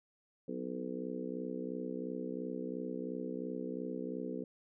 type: harmonic tone with a mistuned harmonic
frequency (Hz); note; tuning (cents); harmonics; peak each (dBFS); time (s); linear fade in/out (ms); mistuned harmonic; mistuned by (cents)
62.9; B1; +32; 3 / 4 / 5 / 6 / 7 / 8; -45 / -42 / -44 / -49 / -43 / -46; 0.48-4.44; 5; 3; -45
effects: none